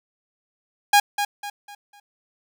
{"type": "tone with echo", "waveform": "sawtooth", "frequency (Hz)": 818, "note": "G#5", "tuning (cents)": -26, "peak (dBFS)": -8, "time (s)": [0.93, 1], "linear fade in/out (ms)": 5, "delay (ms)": 250, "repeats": 4, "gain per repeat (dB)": -9, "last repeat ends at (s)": 2, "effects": []}